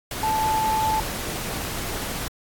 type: tone in noise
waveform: sine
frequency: 874 Hz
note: A5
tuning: 12 cents flat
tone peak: -20 dBFS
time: 0.23-1 s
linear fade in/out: 2 ms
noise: pink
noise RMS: -30 dBFS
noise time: 0.11-2.28 s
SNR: +7 dB
effects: AAC 64 kbps